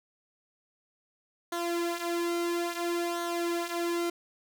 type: tone with flanger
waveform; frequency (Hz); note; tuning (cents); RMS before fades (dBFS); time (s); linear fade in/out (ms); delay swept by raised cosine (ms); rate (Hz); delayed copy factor
sawtooth; 343.5; F4; -29; -31; 1.52-4.1; 5; 0.39 to 4.69; 0.59; -0.7
effects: none